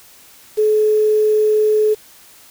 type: tone with quantisation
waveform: sine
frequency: 428 Hz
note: A4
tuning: 48 cents flat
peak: -11 dBFS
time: 0.57-1.95 s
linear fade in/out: 20 ms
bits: 6
effects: white hiss -45 dBFS RMS until 2.5 s